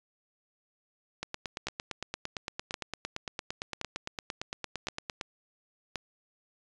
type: two click trains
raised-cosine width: 0.2 ms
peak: -16 / -17 dBFS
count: 5 / 36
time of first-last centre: 1.67-5.957 / 1.23-5.212 s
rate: 0.933 / 8.79 Hz
effects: resampled to 22050 Hz